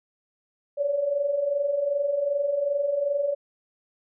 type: tone pair together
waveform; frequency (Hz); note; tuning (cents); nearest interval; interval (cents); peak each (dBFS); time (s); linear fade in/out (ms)
sine; 550 / 572.6; C#5 / D5; -14 / -44; minor second; 70; -30 / -23; 0.77-3.35; 20
effects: none